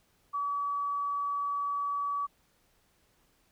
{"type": "tone", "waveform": "sine", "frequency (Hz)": 1142, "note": "D6", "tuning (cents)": -49, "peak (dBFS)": -29, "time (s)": [0.33, 2.27], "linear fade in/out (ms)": 20, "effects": ["pink hiss -69 dBFS RMS until 3.51 s"]}